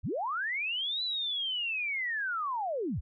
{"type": "linear two-way sweep", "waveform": "sine", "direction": "up then down", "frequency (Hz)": [38.86, 4027, 38.86], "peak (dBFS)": -30, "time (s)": [0.03, 3.01], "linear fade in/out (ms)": 20, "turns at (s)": 1.03, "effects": []}